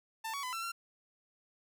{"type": "tone with pitch steps", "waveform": "sawtooth", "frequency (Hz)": [892, 1125, 1008, 1344, 1369], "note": ["A5", "C#6", "B5", "E6", "F6"], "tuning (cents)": [23, 25, 35, 33, -35], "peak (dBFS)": -33, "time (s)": [0.24, 0.72], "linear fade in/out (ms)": 10, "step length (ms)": 96, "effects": []}